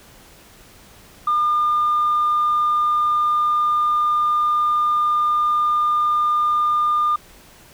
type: tone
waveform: sine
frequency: 1207 Hz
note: D6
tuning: 47 cents sharp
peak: -14 dBFS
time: 1.27-7.16 s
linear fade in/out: 5 ms
effects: tanh soft clip ceiling -12 dBFS + pink hiss -47 dBFS RMS until 7.73 s